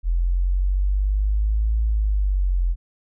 sine linear two-way sweep, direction up then down, 42.21 to 55 to 42.21 Hz, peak -17 dBFS, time 0.03-2.76 s, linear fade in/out 50 ms, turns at 1.82 s, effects none

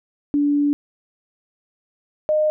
sine tone pair in turn, 289.4 / 613.2 Hz, D4 / D#5, -25 / -25 cents, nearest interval octave + minor second, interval 1300 cents, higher second, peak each -15 / -15 dBFS, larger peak neither, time 0.34-0.73 / 2.29-2.5 s, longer first, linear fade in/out 0 ms, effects none

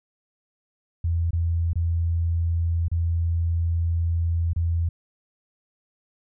sine tone with dropouts, 84 Hz, E2, 33 cents sharp, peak -20 dBFS, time 1.04-4.89 s, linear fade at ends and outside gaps 5 ms, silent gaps 1.308-1.331 / 1.733-1.756 / 2.883-2.915 / 4.533-4.561 s, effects none

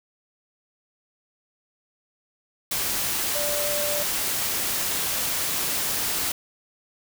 sine tone in noise, 587.3 Hz, D5, in tune, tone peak -28 dBFS, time 3.35-4.03 s, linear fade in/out 5 ms, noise white, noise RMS -26 dBFS, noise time 2.71-6.32 s, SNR -5 dB, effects none

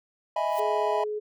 triangle chord, E major seventh, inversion third, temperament equal, 622.3 / 659.3 / 830.6 / 987.8 Hz, D#5 / E5 / G#5 / B5, 0 / 0 / 0 / 0 cents, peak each -28 dBFS, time 0.36-1.04 s, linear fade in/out 5 ms
blue noise with exponential growth, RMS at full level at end -39 dBFS, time 0.41-0.6 s, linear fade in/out 5 ms, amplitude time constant 40 ms
sine tone, 422.7 Hz, G#4, 31 cents sharp, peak -28 dBFS, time 0.58-1.2 s, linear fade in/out 20 ms
effects none

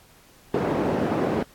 white band-pass noise, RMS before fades -24 dBFS, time 0.54-1.43 s, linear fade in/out 2 ms, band 150 to 490 Hz, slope 12 dB/octave, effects pink hiss -54 dBFS RMS until 1.54 s + AAC 64 kbps

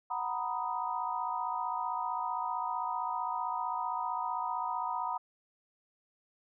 sine chord, B major seventh, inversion second, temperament equal, 740 / 932.3 / 987.8 / 1244.5 Hz, F#5 / A#5 / B5 / D#6, 0 / 0 / 0 / 0 cents, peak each -39 / -36 / -36 / -39 dBFS, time 0.1-5.18 s, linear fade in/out 10 ms, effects none

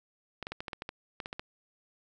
clicks, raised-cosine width 0.3 ms, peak -21 dBFS, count 12, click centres 0.427 / 0.469 / 0.52 / 0.605 / 0.682 / 0.732 / 0.821 / 0.891 / 1.202 / 1.259 / 1.329 / 1.395 s, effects none

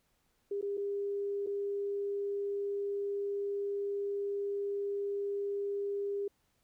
sine tone with dropouts, 402.3 Hz, G4, 45 cents sharp, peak -32 dBFS, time 0.51-6.28 s, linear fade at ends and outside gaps 5 ms, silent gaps 0.613-0.625 / 0.772-0.776 / 1.464-1.47 s, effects pink hiss -75 dBFS RMS until 6.63 s

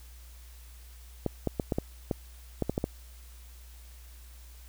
clicks, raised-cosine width 2 ms, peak -14 dBFS, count 10, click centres 1.263 / 1.473 / 1.598 / 1.722 / 1.785 / 2.112 / 2.623 / 2.696 / 2.779 / 2.841 s, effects added 60 Hz sine -47 dBFS peak until 4.68 s + white hiss -57 dBFS RMS until 4.68 s

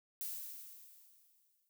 violet noise with exponential decay, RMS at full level -40 dBFS, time 0.21-1.69 s, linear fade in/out 0 ms, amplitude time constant 320 ms, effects none

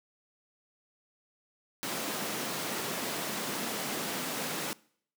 pink high-pass noise, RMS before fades -35 dBFS, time 1.83-4.73 s, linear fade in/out 0 ms, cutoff 170 Hz, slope 24 dB/octave, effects noise-tail reverb RT60 0.6 s tail -23 dB re dry

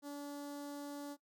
sawtooth tone with notch filter, 287.4 Hz, D4, 37 cents flat, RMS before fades -45 dBFS, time 0.02-1.17 s, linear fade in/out 50 ms, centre 2400 Hz, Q 0.88, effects noise-tail reverb RT60 0.1 s tail -19 dB re dry

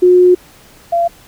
sine tone pair in turn, 361 / 683.8 Hz, F#4 / F5, -43 / -37 cents, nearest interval major seventh, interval 1106 cents, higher second, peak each -4 / -10 dBFS, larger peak first, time 0.02-0.35 / 0.92-1.08 s, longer first, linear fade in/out 10 ms, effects pink hiss -43 dBFS RMS until 1.27 s

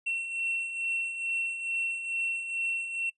triangle beating tone pair, 2711 / 2713.3 Hz, E7 / E7, +48 / +49 cents, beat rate 2.3 Hz, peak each -37 / -29 dBFS, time 0.06-3.1 s, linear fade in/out 10 ms, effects noise-tail reverb RT60 0.1 s tail -17 dB re dry + resampled to 24000 Hz

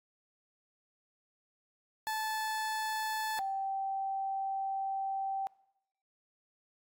30% pulse / sine tone pair in turn, 871 / 777.8 Hz, A5 / G5, -18 / -14 cents, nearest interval major second, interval 196 cents, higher first, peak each -30 / -32 dBFS, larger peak first, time 2.07-3.39 / 3.39-5.47 s, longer second, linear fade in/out 0 ms, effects noise-tail reverb RT60 0.8 s tail -22 dB re dry + AAC 64 kbps

